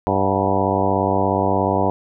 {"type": "harmonic tone with a mistuned harmonic", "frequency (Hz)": 96.9, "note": "G2", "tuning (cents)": -20, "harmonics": [1, 2, 3, 4, 5, 6, 7, 8, 9, 10], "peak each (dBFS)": [-25, -25, -25, -25, -25, -25, -25, -25, -25, -25], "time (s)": [0.07, 1.9], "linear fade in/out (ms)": 0, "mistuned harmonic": 8, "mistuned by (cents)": -57, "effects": []}